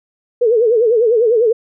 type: tone with vibrato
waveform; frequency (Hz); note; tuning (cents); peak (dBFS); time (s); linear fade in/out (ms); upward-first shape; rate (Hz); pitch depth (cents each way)
sine; 458.5; A#4; -29; -9; 0.41-1.53; 10; sine; 10; 130
effects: none